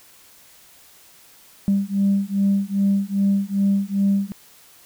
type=beating tone pair; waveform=sine; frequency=196.9 / 199.4 Hz; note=G3 / G3; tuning=+8 / +30 cents; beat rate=2.5 Hz; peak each=-19 dBFS; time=1.68-4.32 s; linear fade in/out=0 ms; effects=tanh soft clip ceiling -11 dBFS + white hiss -50 dBFS RMS until 4.85 s